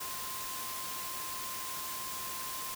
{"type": "tone in noise", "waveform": "sine", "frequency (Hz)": 1046.5, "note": "C6", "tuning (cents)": 0, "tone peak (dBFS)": -43, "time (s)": [0, 2.75], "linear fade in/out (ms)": 10, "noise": "white", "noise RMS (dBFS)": -40, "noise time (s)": [0, 2.75], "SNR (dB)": -6, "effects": []}